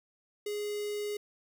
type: tone with notch filter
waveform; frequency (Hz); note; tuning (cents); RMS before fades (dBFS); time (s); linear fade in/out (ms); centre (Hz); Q
square; 415.3; G#4; 0; -35; 0.46-1.17; 5; 1300; 1.7
effects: none